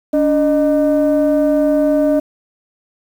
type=tone pair together; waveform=sine; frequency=287.6 / 611.7 Hz; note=D4 / D#5; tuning=-36 / -30 cents; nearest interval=octave + minor second; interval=1306 cents; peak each=-12 dBFS; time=0.13-2.2 s; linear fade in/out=10 ms; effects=tanh soft clip ceiling -7 dBFS + 7-bit